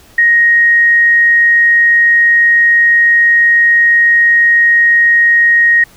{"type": "tone", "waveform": "sine", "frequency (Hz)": 1874, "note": "A#6", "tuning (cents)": 9, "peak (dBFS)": -5, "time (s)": [0.18, 5.84], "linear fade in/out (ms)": 5, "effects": ["pink hiss -43 dBFS RMS until 5.96 s"]}